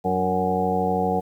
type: harmonic tone with a mistuned harmonic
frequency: 92.5 Hz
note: F#2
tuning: in tune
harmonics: 1 / 2 / 3 / 4 / 5 / 6 / 8 / 9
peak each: -34 / -26 / -33 / -35 / -25 / -32 / -24 / -30 dBFS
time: 0.04-1.21 s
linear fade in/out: 20 ms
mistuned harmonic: 3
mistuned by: +58 cents
effects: 9-bit